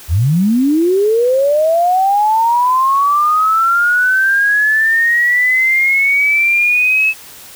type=linear sweep; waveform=sine; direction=up; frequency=69.3 to 2601 Hz; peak=-9 dBFS; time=0.08-7.14 s; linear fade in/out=50 ms; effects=white hiss -36 dBFS RMS until 7.55 s